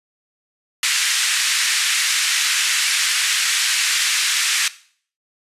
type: band-pass noise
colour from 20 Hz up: pink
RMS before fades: -19 dBFS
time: 0.83-4.68 s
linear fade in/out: 2 ms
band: 1700 to 9600 Hz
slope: 24 dB/octave
effects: noise-tail reverb RT60 0.5 s tail -17 dB re dry + resampled to 32000 Hz